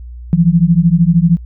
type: beating tone pair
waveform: sine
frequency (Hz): 163.3 / 176.3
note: E3 / F3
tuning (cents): -16 / +17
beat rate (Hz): 13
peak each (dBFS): -10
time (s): 0.33-1.37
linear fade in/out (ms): 0
effects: added 60 Hz sine -27 dBFS peak until 1.45 s